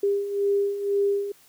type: beating tone pair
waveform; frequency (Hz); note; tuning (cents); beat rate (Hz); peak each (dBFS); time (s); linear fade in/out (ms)
sine; 400 / 402; G4 / G4; +35 / +44; 2; -28 / -22; 0.03-1.32; 5
effects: white hiss -56 dBFS RMS until 1.48 s